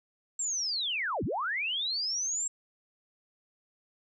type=linear two-way sweep; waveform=sine; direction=down then up; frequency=7620 to 66.1 to 7620 Hz; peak=-29 dBFS; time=0.39-2.48 s; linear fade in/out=5 ms; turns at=1.24 s; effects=none